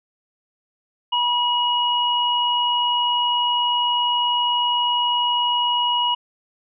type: tone pair together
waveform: sine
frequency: 967.8 / 2900 Hz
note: B5 / F#7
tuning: -35 / -35 cents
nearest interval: octave + perfect fifth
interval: 1900 cents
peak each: -20 dBFS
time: 1.12-6.15 s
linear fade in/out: 10 ms
effects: none